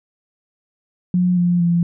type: tone with pitch steps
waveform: sine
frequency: 179.7 / 175.6 / 171.59 Hz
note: F3 / F3 / F3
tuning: +50 / +10 / -30 cents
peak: -13 dBFS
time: 1.14-1.83 s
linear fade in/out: 2 ms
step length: 230 ms
effects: none